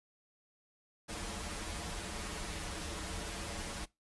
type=noise with comb filter; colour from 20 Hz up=pink; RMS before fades=-41 dBFS; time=1.08-3.86 s; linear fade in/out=20 ms; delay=7.8 ms; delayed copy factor=-1; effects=noise-tail reverb RT60 0.2 s tail -21 dB re dry + resampled to 24000 Hz